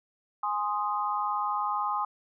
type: chord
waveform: sine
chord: Ab major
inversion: none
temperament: equal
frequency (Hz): 830.6 / 1046.5 / 1244.5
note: Ab5 / C6 / Eb6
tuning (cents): 0 / 0 / 0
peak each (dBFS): -31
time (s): 0.43-2.05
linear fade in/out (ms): 5
effects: none